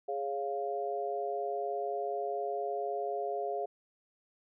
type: chord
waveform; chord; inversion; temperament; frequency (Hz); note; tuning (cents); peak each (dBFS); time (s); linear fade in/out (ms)
sine; Db major; second; equal; 415.3 / 554.4 / 698.5; Ab4 / Db5 / F5; 0 / 0 / 0; -36 / -39 / -35; 0.08-3.66; 10
effects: none